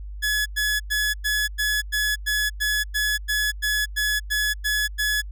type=tone bursts; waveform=sawtooth; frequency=1699 Hz; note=G#6; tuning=39 cents sharp; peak=-17 dBFS; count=15; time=0.22-5.22 s; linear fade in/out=20 ms; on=240 ms; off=100 ms; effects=added 50 Hz sine -32 dBFS peak until 5.31 s